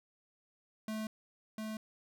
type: tone with echo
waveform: square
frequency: 217.4 Hz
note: A3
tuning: 21 cents flat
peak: -37 dBFS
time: 0.88-1.07 s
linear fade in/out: 2 ms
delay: 700 ms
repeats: 1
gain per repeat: -2 dB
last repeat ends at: 1.77 s
effects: none